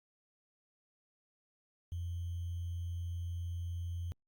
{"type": "tone with sample-and-hold", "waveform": "sine", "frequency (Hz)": 86.3, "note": "F2", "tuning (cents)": -20, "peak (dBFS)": -36, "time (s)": [1.92, 4.12], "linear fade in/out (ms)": 0, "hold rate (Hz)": 3150, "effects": ["Opus 48 kbps"]}